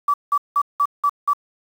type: tone bursts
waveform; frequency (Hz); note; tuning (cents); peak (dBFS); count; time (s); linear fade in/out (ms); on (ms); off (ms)
sine; 1152; D6; -34; -14; 6; 0.08-1.334; 5; 59; 180
effects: 7-bit